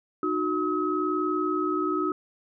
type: tone cluster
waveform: sine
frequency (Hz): 305.3 / 366.1 / 1277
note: D#4 / F#4 / D#6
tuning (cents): -33 / -18 / +45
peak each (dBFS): -28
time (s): 0.23-2.12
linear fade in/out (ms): 2
effects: none